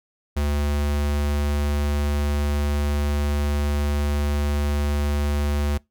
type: tone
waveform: square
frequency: 72.8 Hz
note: D2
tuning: 15 cents flat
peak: -21 dBFS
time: 0.36-5.78 s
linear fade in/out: 10 ms
effects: noise-tail reverb RT60 0.2 s tail -24 dB re dry